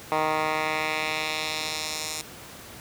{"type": "tone with band-pass filter sweep", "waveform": "10% pulse", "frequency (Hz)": 155.56, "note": "D#3", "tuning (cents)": 0, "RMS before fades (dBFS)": -28, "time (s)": [0.12, 2.21], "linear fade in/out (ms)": 0, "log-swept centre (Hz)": [1100, 7200], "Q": 1.2, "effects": ["pink hiss -43 dBFS RMS until 2.8 s", "high-pass 80 Hz 12 dB/octave"]}